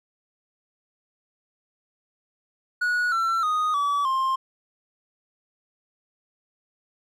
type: tone with pitch steps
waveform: triangle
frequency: 1460 / 1346.6 / 1242 / 1145.5 / 1056.5 Hz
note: F#6 / E6 / D#6 / D6 / C6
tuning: -24 / +36 / -3 / -44 / +16 cents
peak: -19 dBFS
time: 2.81-4.36 s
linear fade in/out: 10 ms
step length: 310 ms
effects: none